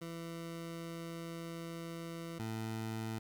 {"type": "tone pair in turn", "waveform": "20% pulse", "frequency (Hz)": [166.8, 111.33], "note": ["E3", "A2"], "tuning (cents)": [21, 21], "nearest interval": "perfect fifth", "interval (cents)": 700, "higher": "first", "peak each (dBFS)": [-37, -33], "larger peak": "second", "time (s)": [[0.01, 2.39], [2.39, 3.19]], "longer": "first", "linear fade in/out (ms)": 10, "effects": ["11-bit"]}